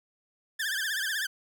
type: tone with vibrato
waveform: sawtooth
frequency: 1661.2 Hz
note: G#6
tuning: in tune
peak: -25 dBFS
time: 0.59-1.27 s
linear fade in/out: 10 ms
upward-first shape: triangle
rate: 16 Hz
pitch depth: 170 cents each way
effects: none